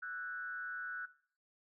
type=tone with frequency modulation; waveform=sine; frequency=1480 Hz; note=F#6; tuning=in tune; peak=-40 dBFS; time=0.02-1.06 s; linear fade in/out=10 ms; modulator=149 Hz; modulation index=0.68; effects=noise-tail reverb RT60 0.5 s tail -17 dB re dry